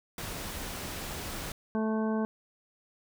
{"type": "noise", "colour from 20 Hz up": "pink", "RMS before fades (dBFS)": -38, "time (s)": [0.18, 1.52], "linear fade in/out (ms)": 2}
{"type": "harmonic tone", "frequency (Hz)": 218.9, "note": "A3", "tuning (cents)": -9, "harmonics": [1, 2, 3, 4, 5, 7], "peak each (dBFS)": [-28, -34, -38, -40, -42, -45], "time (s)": [1.75, 2.25], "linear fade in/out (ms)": 0}
{"effects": []}